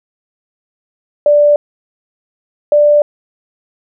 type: tone pair in turn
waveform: sine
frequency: 587.3 / 589.8 Hz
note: D5 / D5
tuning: 0 / +7 cents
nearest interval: unison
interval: 7 cents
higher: second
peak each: -5 dBFS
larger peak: neither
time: 1.26-1.56 / 2.72-3.02 s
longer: neither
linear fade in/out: 2 ms
effects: none